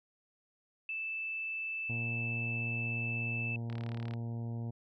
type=tone; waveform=sine; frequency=2637 Hz; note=E7; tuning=in tune; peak=-35 dBFS; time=0.89-3.56 s; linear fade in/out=2 ms
type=harmonic tone; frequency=116.54 Hz; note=A#2; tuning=in tune; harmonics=1 / 2 / 3 / 4 / 5 / 6 / 7 / 8; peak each=-36 / -43 / -53 / -54 / -58 / -57 / -61 / -63 dBFS; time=1.89-4.71 s; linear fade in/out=10 ms
type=click train; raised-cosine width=0.3 ms; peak=-30 dBFS; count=17; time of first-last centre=3.7-4.137 s; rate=36.6 Hz
effects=none